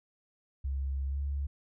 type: tone with pitch glide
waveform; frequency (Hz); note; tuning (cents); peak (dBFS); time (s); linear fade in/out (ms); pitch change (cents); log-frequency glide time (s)
sine; 68 to 70.28; C#2 to C#2; -33 to +24; -30; 0.64-1.47; 10; +57; 1.09-1.18
effects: none